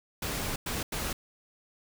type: noise bursts at uneven times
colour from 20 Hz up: pink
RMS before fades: -33 dBFS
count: 3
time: 0.22-0.56 / 0.66-0.83 / 0.92-1.13 s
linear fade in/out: 5 ms
effects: none